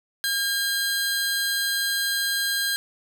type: tone pair together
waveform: sawtooth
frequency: 1615 / 4094 Hz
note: G#6 / C8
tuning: -49 / -38 cents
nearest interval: octave + major third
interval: 1611 cents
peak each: -21 / -24 dBFS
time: 0.24-2.76 s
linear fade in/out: 0 ms
effects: none